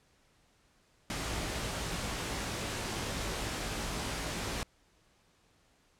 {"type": "noise with comb filter", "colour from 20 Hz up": "pink", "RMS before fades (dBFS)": -36, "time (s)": [1.1, 4.63], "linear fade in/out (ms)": 0, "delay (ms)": 18, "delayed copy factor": 0.5, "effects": ["pink hiss -68 dBFS RMS until 5.99 s", "low-pass 9000 Hz 12 dB/octave"]}